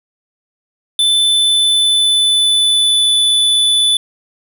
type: tone with pitch glide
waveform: square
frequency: 3520 to 3484 Hz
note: A7 to A7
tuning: 0 to -18 cents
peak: -10 dBFS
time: 0.99-3.97 s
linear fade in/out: 2 ms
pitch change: -18 cents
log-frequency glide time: 1.23-3.11 s
effects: none